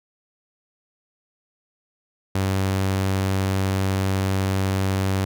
sawtooth tone, 96 Hz, G2, 36 cents flat, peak -16 dBFS, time 2.35-5.25 s, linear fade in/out 5 ms, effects none

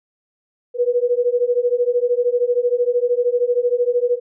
sine beating tone pair, 480.7 / 493.7 Hz, B4 / B4, -47 / -1 cents, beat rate 13 Hz, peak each -18 / -18 dBFS, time 0.74-4.2 s, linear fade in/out 50 ms, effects none

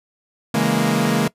sawtooth chord, A# half-diminished seventh, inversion first, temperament equal, 138.59 / 164.81 / 207.7 / 233.1 Hz, C#3 / E3 / G#3 / A#3, 0 / 0 / 0 / 0 cents, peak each -20 / -19 / -17 / -16 dBFS, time 0.54-1.28 s, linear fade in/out 5 ms, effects noise-tail reverb RT60 0.1 s tail -20 dB re dry + resampled to 32000 Hz

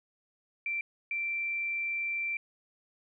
sine tone bursts at uneven times, 2349 Hz, D7, in tune, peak -30 dBFS, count 2, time 0.66-0.81 / 1.11-2.37 s, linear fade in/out 2 ms, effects none

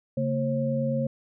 sine tone cluster, 138.1 / 227.5 / 537 Hz, C#3 / A#3 / C5, -6 / -42 / +45 cents, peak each -28 dBFS, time 0.17-1.07 s, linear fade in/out 5 ms, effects none

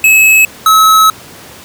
square tone pair in turn, 2582 / 1291 Hz, E7 / E6, -37 / -37 cents, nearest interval octave, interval 1200 cents, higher first, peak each -4 dBFS, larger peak neither, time 0.04-0.45 / 0.66-1.1 s, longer second, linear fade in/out 2 ms, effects pink hiss -33 dBFS RMS until 1.64 s + high-pass 100 Hz 12 dB/octave

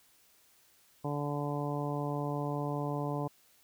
harmonic tone, 145.2 Hz, D3, 19 cents flat, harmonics 1 / 2 / 3 / 4 / 5 / 6 / 7, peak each -35 / -38 / -40 / -41 / -42 / -43 / -43 dBFS, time 1.04-3.28 s, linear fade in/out 10 ms, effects white hiss -65 dBFS RMS until 3.63 s

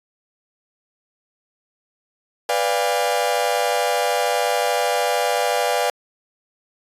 40% pulse chord, B diminished seventh, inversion none, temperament equal with one note detuned, 493.9 / 587.3 / 698.5 / 810.7 Hz, B4 / D5 / F5 / Ab5, 0 / 0 / 0 / -42 cents, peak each -23 dBFS, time 2.49-5.9 s, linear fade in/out 2 ms, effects resampled to 32000 Hz

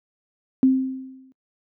sine tone with exponential decay, 262.2 Hz, C4, 4 cents sharp, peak -10 dBFS, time 0.63-1.32 s, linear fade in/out 0 ms, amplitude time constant 150 ms, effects noise-tail reverb RT60 0.1 s tail -26 dB re dry + high-pass 150 Hz 12 dB/octave

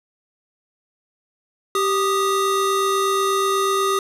square tone pair together, 389.9 / 1237.9 Hz, G4 / D#6, -9 / -9 cents, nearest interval octave + minor sixth, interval 2000 cents, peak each -21 dBFS, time 1.75-3.99 s, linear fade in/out 2 ms, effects resampled to 32000 Hz

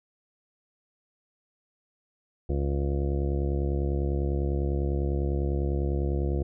harmonic tone, 70 Hz, C#2, 18 cents sharp, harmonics 1 / 2 / 3 / 4 / 5 / 6 / 7 / 8 / 9 / 10, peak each -26 / -32 / -38 / -39 / -33 / -44 / -38 / -44 / -48 / -46 dBFS, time 2.49-6.43 s, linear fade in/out 5 ms, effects none

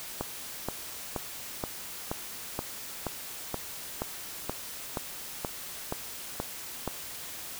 click train, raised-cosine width 1 ms, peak -16 dBFS, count 15, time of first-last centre 0.21-6.877 s, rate 2.1 Hz, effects white hiss -41 dBFS RMS until 7.59 s

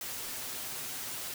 white noise with comb filter, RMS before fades -39 dBFS, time 0.01-1.34 s, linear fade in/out 2 ms, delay 7.8 ms, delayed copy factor +0.55, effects none

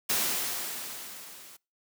white noise with level ramp, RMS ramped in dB -26 to -50 dBFS, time 0.09-1.57 s, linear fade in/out 10 ms, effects noise-tail reverb RT60 0.3 s tail -26 dB re dry + high-pass 150 Hz 12 dB/octave

